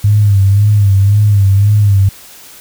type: tone with vibrato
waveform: sine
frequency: 101.1 Hz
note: G#2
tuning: 46 cents flat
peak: -5 dBFS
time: 0.04-2.09 s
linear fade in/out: 5 ms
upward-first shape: sine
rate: 1.9 Hz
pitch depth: 68 cents each way
effects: white hiss -36 dBFS RMS until 2.6 s